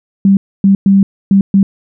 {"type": "tone bursts at uneven times", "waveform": "sine", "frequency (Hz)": 196, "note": "G3", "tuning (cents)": 0, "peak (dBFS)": -4, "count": 5, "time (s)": [[0.25, 0.37], [0.64, 0.75], [0.86, 1.03], [1.31, 1.41], [1.54, 1.63]], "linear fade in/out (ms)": 2, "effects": []}